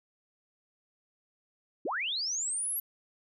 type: linear sweep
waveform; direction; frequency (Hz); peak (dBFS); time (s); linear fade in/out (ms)
sine; up; 233.1 to 11780; -30; 1.85-2.8; 5
effects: none